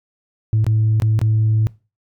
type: tone with dropouts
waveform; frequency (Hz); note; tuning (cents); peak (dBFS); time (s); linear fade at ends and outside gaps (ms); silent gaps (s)
sine; 109.3; A2; -11; -11; 0.53-1.67; 0; 0.644-0.666 / 1-1.021 / 1.191-1.215
effects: noise-tail reverb RT60 0.3 s tail -22 dB re dry + tanh soft clip ceiling -10 dBFS